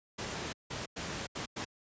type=noise bursts at uneven times; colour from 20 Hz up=pink; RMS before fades=-38 dBFS; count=5; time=0.18-0.53 / 0.7-0.86 / 0.96-1.27 / 1.35-1.46 / 1.56-1.65 s; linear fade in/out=10 ms; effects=high-pass 80 Hz 12 dB/octave + resampled to 16000 Hz